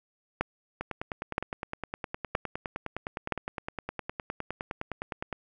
two click trains, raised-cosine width 0.5 ms, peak -11 / -18 dBFS, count 4 / 45, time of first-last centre 0.41-3.323 / 0.81-5.327 s, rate 1.03 / 9.74 Hz, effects none

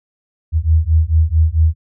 sine beating tone pair, 77.78 / 82.28 Hz, D#2 / E2, 0 / -3 cents, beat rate 4.5 Hz, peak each -13 dBFS, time 0.52-1.75 s, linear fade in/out 50 ms, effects none

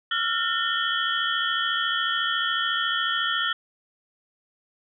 sine tone cluster, 1349 / 1423 / 1814 / 3065 / 3334 Hz, E6 / F6 / A#6 / G7 / G#7, +40 / +32 / -48 / -40 / +6 cents, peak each -29 dBFS, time 0.11-3.53 s, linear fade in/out 5 ms, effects none

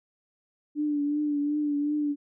sine tone with vibrato, 293.7 Hz, D4, in tune, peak -24 dBFS, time 0.75-2.16 s, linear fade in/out 50 ms, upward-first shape triangle, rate 2.7 Hz, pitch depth 42 cents each way, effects none

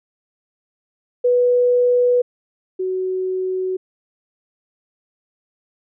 sine tone pair in turn, 491.5 / 372.9 Hz, B4 / F#4, -8 / +14 cents, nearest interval perfect fourth, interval 478 cents, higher first, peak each -12 / -19 dBFS, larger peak first, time 1.24-2.22 / 2.79-3.77 s, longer neither, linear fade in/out 10 ms, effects none

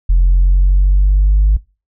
sine linear sweep, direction up, 43 to 51.3 Hz, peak -5 dBFS, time 0.09-1.57 s, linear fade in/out 10 ms, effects noise-tail reverb RT60 0.3 s tail -23 dB re dry + tanh soft clip ceiling -4 dBFS

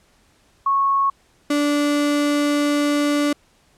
sine / 35% pulse tone pair in turn, 1100 / 291.4 Hz, C#6 / D4, -14 / -13 cents, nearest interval octave + major seventh, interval 2299 cents, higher first, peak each -15 dBFS, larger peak neither, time 0.66-1.1 / 1.5-3.33 s, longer second, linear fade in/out 5 ms, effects pink hiss -58 dBFS RMS until 3.77 s + low-pass 10000 Hz 12 dB/octave

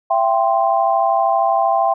sine chord, C major, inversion first, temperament equal with one note detuned, 671.2 / 784 / 1046.5 Hz, E5 / G5 / C6, +31 / 0 / 0 cents, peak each -17 / -16 / -20 dBFS, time 0.1-1.94 s, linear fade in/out 10 ms, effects none

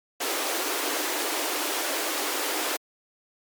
pink high-pass noise, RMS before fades -28 dBFS, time 0.2-2.77 s, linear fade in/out 10 ms, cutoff 280 Hz, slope 96 dB/octave, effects MP3 96 kbps

